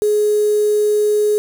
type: tone with quantisation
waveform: sine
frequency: 420 Hz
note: G#4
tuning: 19 cents sharp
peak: -12 dBFS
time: 0.02-1.38 s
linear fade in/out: 0 ms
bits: 5
effects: none